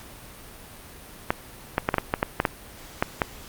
clicks, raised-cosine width 0.5 ms, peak -5 dBFS, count 11, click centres 1.305 / 1.781 / 1.889 / 1.942 / 1.983 / 2.139 / 2.229 / 2.401 / 2.452 / 3.025 / 3.218 s, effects pink hiss -44 dBFS RMS until 3.48 s + Opus 48 kbps

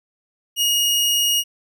sawtooth tone, 2873 Hz, F7, 48 cents sharp, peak -13 dBFS, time 0.56-1.44 s, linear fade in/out 50 ms, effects none

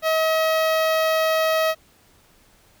sawtooth tone with notch filter, 638 Hz, D#5, 43 cents sharp, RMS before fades -20 dBFS, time 0.02-1.75 s, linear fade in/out 50 ms, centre 8100 Hz, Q 0.99, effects pink hiss -56 dBFS RMS until 2.8 s

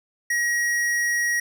sine tone with hard clipping, 1900 Hz, A#6, 33 cents sharp, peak -22 dBFS, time 0.3-1.4 s, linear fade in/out 5 ms, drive 13 dB, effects none

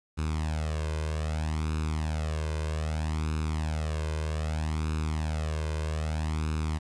sawtooth tone with flanger, 77.78 Hz, D#2, in tune, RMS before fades -30 dBFS, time 0.17-6.79 s, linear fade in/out 20 ms, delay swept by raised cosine 0.77 to 1.97 ms, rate 0.63 Hz, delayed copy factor +0.7, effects resampled to 22050 Hz + 9-bit

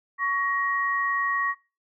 sine tone pair together, 1120 / 1888.3 Hz, C#6 / A#6, +18 / +22 cents, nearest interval major sixth, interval 904 cents, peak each -25 / -26 dBFS, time 0.18-1.55 s, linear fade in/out 50 ms, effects noise-tail reverb RT60 0.3 s tail -19 dB re dry

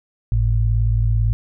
sine tone pair together, 51.91 / 110 Hz, G#1 / A2, 0 / 0 cents, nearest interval octave + minor second, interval 1300 cents, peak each -17 dBFS, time 0.32-1.33 s, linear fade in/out 0 ms, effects none

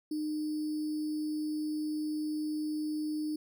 sine tone with sample-and-hold, 305.1 Hz, D#4, 34 cents flat, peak -31 dBFS, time 0.11-3.36 s, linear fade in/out 5 ms, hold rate 4900 Hz, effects none

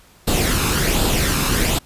pink noise with flanger, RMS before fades -18 dBFS, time 0.27-1.79 s, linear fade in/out 10 ms, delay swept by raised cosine 0.24 to 0.79 ms, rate 1.3 Hz, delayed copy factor +0.5, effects pink hiss -50 dBFS RMS until 1.85 s + resampled to 32000 Hz

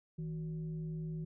sine tone with frequency modulation, 159.6 Hz, D#3, 44 cents sharp, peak -37 dBFS, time 0.18-1.25 s, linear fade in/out 10 ms, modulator 210 Hz, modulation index 0.38, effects none

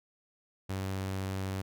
sawtooth tone, 95.8 Hz, G2, 39 cents flat, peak -29 dBFS, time 0.69-1.62 s, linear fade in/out 10 ms, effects none

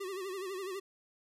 square tone with vibrato, 380.8 Hz, F#4, 50 cents sharp, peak -38 dBFS, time 0-0.8 s, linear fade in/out 10 ms, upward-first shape sine, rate 12 Hz, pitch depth 92 cents each way, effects resampled to 32000 Hz

